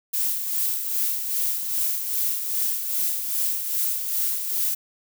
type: noise with tremolo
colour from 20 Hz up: violet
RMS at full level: -23 dBFS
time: 0.13-4.75 s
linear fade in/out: 10 ms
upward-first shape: sine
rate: 2.5 Hz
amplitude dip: 50%
effects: none